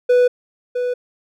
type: tone with echo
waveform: triangle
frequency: 493.9 Hz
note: B4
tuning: in tune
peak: -8 dBFS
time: 0.09-0.28 s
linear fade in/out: 10 ms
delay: 660 ms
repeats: 1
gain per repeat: -8 dB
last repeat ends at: 0.94 s
effects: none